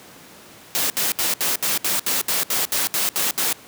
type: noise bursts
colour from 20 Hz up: white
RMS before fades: -21 dBFS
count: 13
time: 0.75-3.528 s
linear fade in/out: 0 ms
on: 150 ms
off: 69 ms
effects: pink hiss -44 dBFS RMS until 3.67 s + high-pass 150 Hz 12 dB/octave